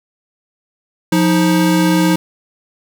square tone pair together, 176.73 / 314.9 Hz, F3 / D#4, +21 / +21 cents, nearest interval minor seventh, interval 1000 cents, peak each -14 dBFS, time 1.12-2.16 s, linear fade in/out 5 ms, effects none

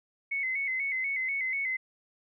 sine tone with vibrato, 2130 Hz, C7, 30 cents sharp, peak -28 dBFS, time 0.31-1.77 s, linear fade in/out 10 ms, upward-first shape square, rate 4.1 Hz, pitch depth 66 cents each way, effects none

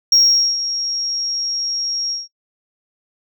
sine tone with ADSR envelope, 5588 Hz, F8, in tune, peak -6 dBFS, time 0.12-2.28 s, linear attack 4 ms, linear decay 440 ms, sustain -13 dB, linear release 170 ms, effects noise-tail reverb RT60 0.1 s tail -23 dB re dry + tanh soft clip ceiling -6 dBFS

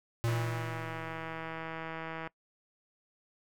square tone with exponential decay, 116.5 Hz, A#2, 1 cent flat, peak -28 dBFS, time 0.24-1.9 s, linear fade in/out 0 ms, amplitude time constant 360 ms
click train, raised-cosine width 0.5 ms, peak -25 dBFS, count 324, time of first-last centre 0.28-2.274 s, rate 162 Hz
effects noise-tail reverb RT60 0.1 s tail -22 dB re dry

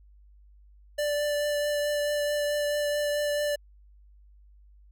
square tone with vibrato, 587.3 Hz, D5, in tune, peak -26 dBFS, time 0.98-3.56 s, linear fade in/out 10 ms, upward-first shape triangle, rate 4.6 Hz, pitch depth 13 cents each way, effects added 50 Hz sine -52 dBFS peak until 4.91 s

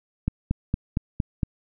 click train, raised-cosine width 5 ms, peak -10 dBFS, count 6, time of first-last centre 0.28-1.432 s, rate 4.34 Hz, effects none

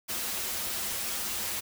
white noise with comb filter, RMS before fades -33 dBFS, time 0.08-1.61 s, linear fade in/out 20 ms, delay 6.9 ms, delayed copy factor -0.65, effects none

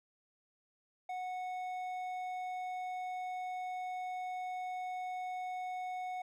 triangle tone with hard clipping, 735 Hz, F#5, 12 cents flat, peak -39 dBFS, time 1.09-6.22 s, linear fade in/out 5 ms, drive 10 dB, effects none

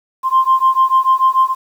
sine beating tone pair, 1046.5 / 1053.3 Hz, C6 / C6, 0 / +11 cents, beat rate 6.8 Hz, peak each -12 dBFS, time 0.23-1.55 s, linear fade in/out 50 ms, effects tanh soft clip ceiling -3 dBFS + 7-bit

